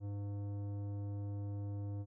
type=tone with tanh clipping; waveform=sine; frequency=101.3 Hz; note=G#2; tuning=43 cents flat; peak=-40 dBFS; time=0-2.06 s; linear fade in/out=50 ms; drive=13 dB; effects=none